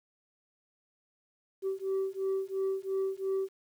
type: beating tone pair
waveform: sine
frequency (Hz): 383.9 / 386.8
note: G4 / G4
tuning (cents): -36 / -23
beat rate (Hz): 2.9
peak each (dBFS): -31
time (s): 1.62-3.49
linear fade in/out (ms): 50
effects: tanh soft clip ceiling -26 dBFS + 10-bit